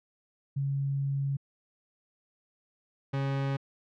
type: tone pair in turn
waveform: sine / 40% pulse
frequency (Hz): 138.59 / 137.24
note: C#3 / C#3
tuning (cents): 0 / -17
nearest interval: unison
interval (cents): 17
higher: first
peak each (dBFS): -27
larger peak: neither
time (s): 0.56-1.37 / 3.13-3.57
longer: first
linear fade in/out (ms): 10
effects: low-pass 3000 Hz 12 dB/octave